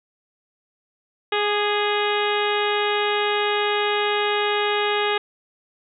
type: harmonic tone with a mistuned harmonic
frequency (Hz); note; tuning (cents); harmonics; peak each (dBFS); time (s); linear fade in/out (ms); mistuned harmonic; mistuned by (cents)
415.3; G#4; 0; 1 / 2 / 3 / 4 / 5 / 6 / 7 / 8 / 9; -23 / -26 / -28 / -29 / -30 / -31 / -31 / -32 / -33; 1.32-5.18; 5; 3; -23
effects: none